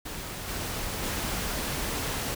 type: noise with level steps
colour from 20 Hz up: pink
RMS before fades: -37 / -33 / -31 dBFS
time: 0.05-2.35 s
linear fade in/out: 10 ms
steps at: 0.47 / 1.02 s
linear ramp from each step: 20 ms
effects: none